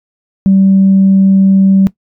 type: tone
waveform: sine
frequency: 193.2 Hz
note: G3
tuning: 25 cents flat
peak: -3 dBFS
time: 0.46-1.87 s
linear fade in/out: 0 ms
effects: noise-tail reverb RT60 0.1 s tail -19 dB re dry + tanh soft clip ceiling 0 dBFS